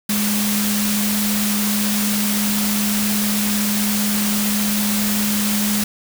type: tone in noise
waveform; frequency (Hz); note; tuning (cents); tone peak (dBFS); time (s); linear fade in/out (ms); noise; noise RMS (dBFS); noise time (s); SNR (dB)
sine; 207.7; G#3; 0; -19; 0.09-5.84; 5; white; -22; 0.09-5.84; 0
effects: none